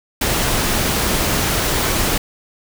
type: noise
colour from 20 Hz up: pink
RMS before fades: -18 dBFS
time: 0.21-2.18 s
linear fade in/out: 5 ms
effects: none